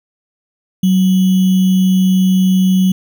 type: tone with sample-and-hold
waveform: sine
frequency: 187 Hz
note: F#3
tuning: 19 cents sharp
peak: -8 dBFS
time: 0.83-2.92 s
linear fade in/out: 5 ms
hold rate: 3150 Hz
effects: none